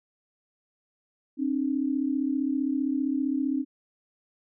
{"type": "tone pair together", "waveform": "sine", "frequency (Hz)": [266.2, 301.5], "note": ["C4", "D4"], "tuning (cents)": [30, 46], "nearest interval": "major second", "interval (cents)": 216, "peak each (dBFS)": [-26, -28], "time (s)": [1.37, 3.65], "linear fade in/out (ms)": 50, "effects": []}